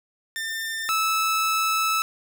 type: tone pair in turn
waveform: sawtooth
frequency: 1797 / 1308.1 Hz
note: A6 / E6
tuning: +36 / -14 cents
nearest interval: perfect fourth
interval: 550 cents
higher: first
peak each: -24 / -17 dBFS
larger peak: second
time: 0.36-0.89 / 0.89-2.02 s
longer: second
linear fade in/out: 0 ms
effects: none